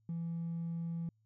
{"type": "tone with hard clipping", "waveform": "sine", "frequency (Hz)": 167.6, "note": "E3", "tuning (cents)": 29, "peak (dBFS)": -36, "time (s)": [0.09, 1.09], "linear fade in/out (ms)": 2, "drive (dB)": 1, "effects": ["added 109 Hz sine -70 dBFS peak until 1.25 s"]}